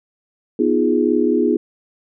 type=chord; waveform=sine; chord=F half-diminished seventh; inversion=second; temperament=equal; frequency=246.9 / 311.1 / 349.2 / 415.3 Hz; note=Cb4 / Eb4 / F4 / Ab4; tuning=0 / 0 / 0 / 0 cents; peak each=-19 dBFS; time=0.59-1.57 s; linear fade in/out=5 ms; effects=none